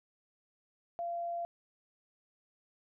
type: tone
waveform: sine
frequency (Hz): 687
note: F5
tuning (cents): -29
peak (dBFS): -34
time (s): 0.99-1.45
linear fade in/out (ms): 0
effects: none